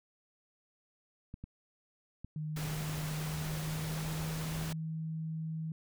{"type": "clicks", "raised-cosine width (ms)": 5, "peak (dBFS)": -31, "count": 3, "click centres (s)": [1.341, 1.44, 2.246]}
{"type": "tone with pitch glide", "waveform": "sine", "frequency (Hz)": [153.9, 159.7], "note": ["D#3", "D#3"], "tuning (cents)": [-19, 45], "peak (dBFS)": -35, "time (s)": [2.36, 5.72], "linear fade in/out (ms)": 2, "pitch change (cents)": 64, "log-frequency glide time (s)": [3.18, 4.67]}
{"type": "noise", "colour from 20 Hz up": "pink", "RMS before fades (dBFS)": -42, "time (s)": [2.56, 4.73], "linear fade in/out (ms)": 5}
{"effects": []}